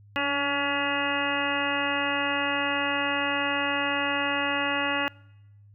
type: harmonic tone with a mistuned harmonic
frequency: 282.6 Hz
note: C#4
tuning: 34 cents sharp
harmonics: 1 / 2 / 3 / 4 / 5 / 6 / 7 / 9 / 10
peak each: -33 / -33 / -33 / -33 / -33 / -33 / -33 / -33 / -33 dBFS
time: 0.16-5.08 s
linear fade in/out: 0 ms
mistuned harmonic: 1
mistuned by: +24 cents
effects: noise-tail reverb RT60 0.9 s tail -24 dB re dry + added 102 Hz sine -50 dBFS peak until 5.74 s